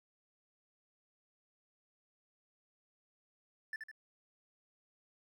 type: tone with echo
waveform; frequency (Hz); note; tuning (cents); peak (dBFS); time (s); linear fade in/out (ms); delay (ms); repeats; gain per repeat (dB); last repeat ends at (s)
triangle; 1760; A6; 0; -36; 3.73-3.76; 2; 77; 2; -5; 3.914
effects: none